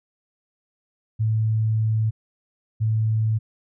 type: tone pair in turn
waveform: sine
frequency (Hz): 110 / 110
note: A2 / A2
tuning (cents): 0 / 0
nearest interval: unison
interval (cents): 0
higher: neither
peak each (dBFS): -18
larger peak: neither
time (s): 1.19-2.11 / 2.8-3.39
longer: first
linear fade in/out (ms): 20
effects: none